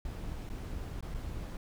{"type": "noise with dropouts", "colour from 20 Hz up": "brown", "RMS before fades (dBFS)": -39, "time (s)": [0.05, 1.57], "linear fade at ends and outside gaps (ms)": 2, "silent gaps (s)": [[0.492, 0.499], [1.008, 1.025], [1.142, 1.146]], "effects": []}